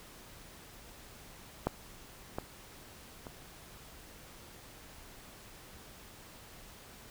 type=clicks; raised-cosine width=1 ms; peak=-15 / -21 / -29 dBFS; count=3; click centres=1.67 / 2.385 / 3.268 s; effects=pink hiss -53 dBFS RMS until 7.1 s